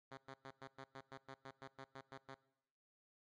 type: tone bursts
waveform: 5% pulse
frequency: 134.4 Hz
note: C3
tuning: 47 cents sharp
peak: -39 dBFS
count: 14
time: 0.11-2.348 s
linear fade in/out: 10 ms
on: 67 ms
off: 100 ms
effects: noise-tail reverb RT60 0.9 s tail -21 dB re dry + low-pass 4000 Hz 12 dB/octave